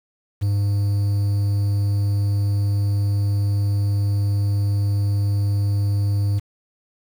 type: tone with quantisation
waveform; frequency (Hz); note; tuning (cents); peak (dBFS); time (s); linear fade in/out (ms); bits
triangle; 101.2; G#2; -44; -15; 0.41-6.4; 20; 7
effects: none